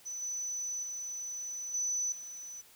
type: tone with level steps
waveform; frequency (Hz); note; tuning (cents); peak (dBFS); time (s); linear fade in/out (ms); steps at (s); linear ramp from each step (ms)
sine; 5990; F#8; +20; -37 / -34 / -37 / -30 / -42; 0.05-2.62; 20; 0.22 / 0.83 / 1.74 / 2.12; 2
effects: white hiss -59 dBFS RMS until 2.75 s